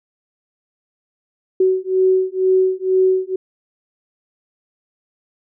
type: beating tone pair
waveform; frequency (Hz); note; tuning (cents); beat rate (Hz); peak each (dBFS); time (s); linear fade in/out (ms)
sine; 374 / 376.1; F#4 / F#4; +19 / +28; 2.1; -16; 1.6-3.36; 5
effects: none